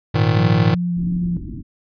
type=chord; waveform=square; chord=Ab suspended second; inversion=none; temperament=just; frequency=103.83 / 116.8 / 155.74 Hz; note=Ab2 / Bb2 / Eb3; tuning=0 / +4 / +2 cents; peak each=-19 dBFS; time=0.14-0.75 s; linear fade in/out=10 ms
type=tone with vibrato; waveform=sine; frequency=174.61 Hz; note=F3; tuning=in tune; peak=-18 dBFS; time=0.37-1.37 s; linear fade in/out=2 ms; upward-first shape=square; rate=2.8 Hz; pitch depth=11 cents each way
type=low-pass noise; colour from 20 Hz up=pink; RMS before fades=-31 dBFS; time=0.96-1.63 s; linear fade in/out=20 ms; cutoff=340 Hz; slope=96 dB/octave
effects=resampled to 11025 Hz